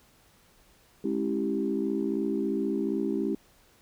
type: tone cluster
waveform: sine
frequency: 209.3 / 273.1 / 327.8 / 390.6 Hz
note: G#3 / C#4 / E4 / G4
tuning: +14 / -26 / -10 / -6 cents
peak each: -31 dBFS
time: 1.04-3.35 s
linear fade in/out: 5 ms
effects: tanh soft clip ceiling -16 dBFS + pink hiss -61 dBFS RMS until 3.81 s